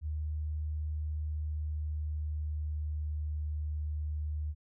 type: tone with pitch glide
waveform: sine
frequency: 76.4 to 75.65 Hz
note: D#2 to D#2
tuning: -31 to -48 cents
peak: -32 dBFS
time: 0.01-4.55 s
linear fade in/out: 50 ms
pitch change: -17 cents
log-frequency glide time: 0.96-3.35 s
effects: none